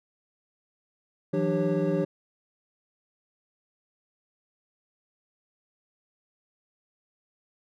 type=tone cluster; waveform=triangle; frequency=164.1 / 182 / 297.5 / 393.1 / 548 Hz; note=E3 / F#3 / D4 / G4 / C#5; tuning=-8 / -28 / +22 / +5 / -20 cents; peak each=-27 / -29 / -28 / -27 / -28 dBFS; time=1.33-2.05 s; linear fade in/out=10 ms; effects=none